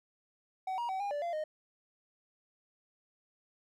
triangle tone with pitch steps, 755 / 949 / 761 / 809 / 583 / 687 / 617 Hz, F#5 / A#5 / F#5 / G#5 / D5 / F5 / D#5, +35 / +31 / +48 / -46 / -13 / -29 / -15 cents, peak -31 dBFS, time 0.67-1.44 s, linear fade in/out 5 ms, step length 110 ms, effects none

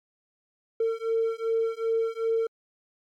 triangle beating tone pair, 451.6 / 454.2 Hz, A4 / A#4, +45 / -45 cents, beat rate 2.6 Hz, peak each -24 dBFS, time 0.8-2.47 s, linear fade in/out 5 ms, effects tanh soft clip ceiling -18 dBFS + MP3 96 kbps

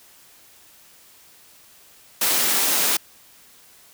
white high-pass noise, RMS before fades -20 dBFS, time 2.21-2.97 s, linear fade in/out 5 ms, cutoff 190 Hz, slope 24 dB/octave, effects white hiss -51 dBFS RMS until 3.93 s

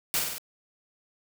white noise with echo, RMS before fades -26 dBFS, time 0.14-0.19 s, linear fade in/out 0 ms, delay 48 ms, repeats 4, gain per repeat -3 dB, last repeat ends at 0.382 s, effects none

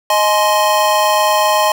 square chord, Ab major, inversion second, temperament equal with one note detuned, 622.3 / 843.7 / 1046.5 Hz, Eb5 / Ab5 / C6, 0 / +27 / 0 cents, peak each -16 dBFS, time 0.1-1.72 s, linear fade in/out 2 ms, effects none

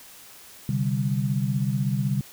sine chord, C suspended second, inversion none, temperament equal, 130.81 / 146.83 / 196 Hz, C3 / D3 / G3, 0 / 0 / 0 cents, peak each -25 / -27 / -27 dBFS, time 0.69-2.21 s, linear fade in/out 2 ms, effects white hiss -47 dBFS RMS until 2.32 s

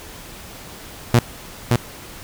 sawtooth tone with echo, 119.6 Hz, A#2, 45 cents sharp, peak -6 dBFS, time 1.14-1.19 s, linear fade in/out 0 ms, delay 570 ms, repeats 1, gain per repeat -3 dB, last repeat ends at 1.76 s, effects pink hiss -38 dBFS RMS until 2.23 s

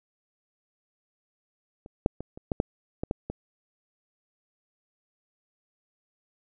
clicks, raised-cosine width 2 ms, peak -30 / -7 / -22 / -28 / -13 / -9 / -16 / -13 / -19 dBFS, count 9, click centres 1.861 / 2.061 / 2.206 / 2.375 / 2.518 / 2.601 / 3.035 / 3.111 / 3.3 s, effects none

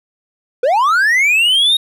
triangle linear sweep, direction up, 466.2 to 3770 Hz, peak -8 dBFS, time 0.63-1.77 s, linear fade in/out 5 ms, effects none

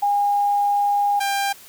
sine / sawtooth tone pair in turn, 814 / 795.9 Hz, G#5 / G5, -35 / +26 cents, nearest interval unison, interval 39 cents, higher first, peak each -16 dBFS, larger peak neither, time 0.02-1.2 / 1.2-1.53 s, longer first, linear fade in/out 10 ms, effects white hiss -45 dBFS RMS until 1.68 s

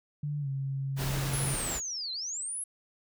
sine tone with pitch glide, 146.83 to 136.21 Hz, D3 to C#3, 0 to -30 cents, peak -30 dBFS, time 0.23-1.54 s, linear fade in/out 5 ms, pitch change -130 cents, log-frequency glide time 0.4-0.48 s
pink noise, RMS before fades -35 dBFS, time 0.96-1.81 s, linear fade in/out 50 ms
sine linear two-way sweep, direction down then up, 11000 to 3951 to 11000 Hz, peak -33 dBFS, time 1.33-2.64 s, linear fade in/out 5 ms, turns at 2.12 s
effects none

